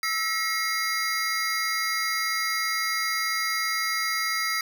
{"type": "tone cluster", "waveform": "square", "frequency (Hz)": [1314, 1916, 2154, 4811], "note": ["E6", "A#6", "C7", "D8"], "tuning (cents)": [-6, 47, 50, 41], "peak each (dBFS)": -31, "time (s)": [0.03, 4.61], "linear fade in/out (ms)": 2, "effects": []}